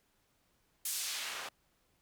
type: noise with band-pass filter sweep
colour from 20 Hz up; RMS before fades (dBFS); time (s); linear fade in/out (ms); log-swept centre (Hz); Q
white; -39; 0.85-1.49; 5; 10000 to 960; 0.73
effects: pink hiss -74 dBFS RMS until 2.01 s